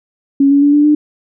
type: tone with pitch steps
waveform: sine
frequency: 277.2 / 282.5 / 288 / 293.5 / 299.2 Hz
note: C#4 / C#4 / D4 / D4 / D4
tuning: 0 / +33 / -34 / -1 / +32 cents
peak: -6 dBFS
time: 0.4-0.95 s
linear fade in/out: 5 ms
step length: 110 ms
effects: none